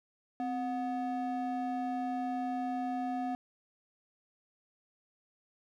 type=ring-modulated tone; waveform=triangle; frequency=493.9 Hz; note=B4; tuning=in tune; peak=-27 dBFS; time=0.4-3.35 s; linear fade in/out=0 ms; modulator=235 Hz; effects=none